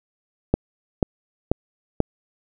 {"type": "click train", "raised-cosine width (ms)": 2, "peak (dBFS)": -3, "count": 4, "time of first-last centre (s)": [0.54, 2.003], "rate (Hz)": 2.05, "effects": []}